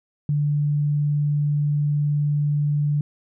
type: tone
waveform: sine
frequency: 146.83 Hz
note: D3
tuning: in tune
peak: -18 dBFS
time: 0.29-3.01 s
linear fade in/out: 2 ms
effects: none